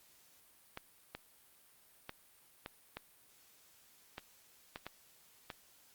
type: clicks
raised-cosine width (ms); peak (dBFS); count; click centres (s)
0.3; -26; 9; 0.774 / 1.15 / 2.094 / 2.661 / 2.97 / 4.181 / 4.759 / 4.866 / 5.502
effects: white hiss -65 dBFS RMS until 5.94 s + Opus 48 kbps